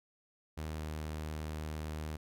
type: tone with pitch glide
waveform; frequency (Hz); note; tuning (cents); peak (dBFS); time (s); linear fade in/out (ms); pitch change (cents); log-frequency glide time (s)
sawtooth; 77.78 to 77.24; D#2 to D#2; 0 to -12; -34; 0.57-2.17; 10; -12; 0.77-0.82
effects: none